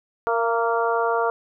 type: harmonic tone with a mistuned harmonic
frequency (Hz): 231.7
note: A#3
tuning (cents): -10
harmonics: 2 / 3 / 4 / 5 / 6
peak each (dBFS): -23 / -25 / -26 / -27 / -28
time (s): 0.27-1.3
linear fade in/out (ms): 0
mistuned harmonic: 3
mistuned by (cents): -25
effects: none